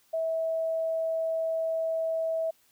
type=tone; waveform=sine; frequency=650 Hz; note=E5; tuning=24 cents flat; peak=-26 dBFS; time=0.13-2.51 s; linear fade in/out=10 ms; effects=white hiss -65 dBFS RMS until 2.71 s